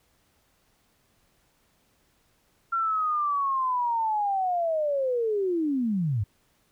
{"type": "linear sweep", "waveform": "sine", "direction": "down", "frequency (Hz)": [1371, 92.5], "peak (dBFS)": -23, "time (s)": [2.72, 6.24], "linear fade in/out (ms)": 10, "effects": ["pink hiss -67 dBFS RMS until 6.71 s"]}